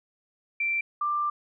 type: tone pair in turn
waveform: sine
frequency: 2349 / 1184.7 Hz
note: D7 / D6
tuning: 0 / +15 cents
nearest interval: octave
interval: 1185 cents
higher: first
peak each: -24 dBFS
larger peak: neither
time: 0.6-0.81 / 1.01-1.3 s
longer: second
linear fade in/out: 5 ms
effects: none